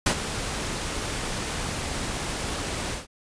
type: noise with ADSR envelope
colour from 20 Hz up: pink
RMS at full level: -19 dBFS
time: 0.06-3.07 s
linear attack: 6 ms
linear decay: 74 ms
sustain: -11 dB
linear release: 150 ms
effects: resampled to 22050 Hz